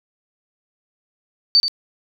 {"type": "tone with echo", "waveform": "sine", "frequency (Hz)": 4576, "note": "D8", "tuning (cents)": -46, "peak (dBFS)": -9, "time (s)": [1.55, 1.6], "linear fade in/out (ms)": 0, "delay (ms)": 81, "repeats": 1, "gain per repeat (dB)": -9, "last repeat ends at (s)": 1.681, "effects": []}